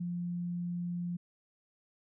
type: tone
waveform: sine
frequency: 174.8 Hz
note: F3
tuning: 2 cents sharp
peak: -33 dBFS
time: 0-1.17 s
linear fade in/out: 10 ms
effects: none